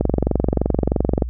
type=click train; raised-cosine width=2 ms; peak=-3 dBFS; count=29; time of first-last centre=0.01-1.222 s; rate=23.1 Hz; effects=added 60 Hz sine -24 dBFS peak until 1.29 s